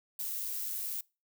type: noise with amplitude modulation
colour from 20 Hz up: violet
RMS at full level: -35 dBFS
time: 0.19-1.01 s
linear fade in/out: 5 ms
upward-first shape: sine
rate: 102 Hz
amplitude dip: 35%
effects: noise-tail reverb RT60 0.3 s tail -25 dB re dry